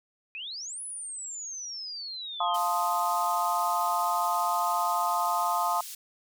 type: exponential two-way sweep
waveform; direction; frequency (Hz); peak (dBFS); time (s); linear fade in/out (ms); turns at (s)
sine; up then down; 2451 to 10370 to 3088; -35; 0.35-2.56; 0; 0.82
type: chord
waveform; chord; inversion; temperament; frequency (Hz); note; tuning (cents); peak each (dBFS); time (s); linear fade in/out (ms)
sine; F dominant seventh; none; equal; 698.5 / 880 / 1046.5 / 1244.5; F5 / A5 / C6 / Eb6; 0 / 0 / 0 / 0; -30; 2.4-5.81; 5
type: band-pass noise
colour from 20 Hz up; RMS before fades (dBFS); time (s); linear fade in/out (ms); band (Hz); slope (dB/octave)
white; -41; 2.54-5.95; 5; 3500 to 16000; 12
effects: none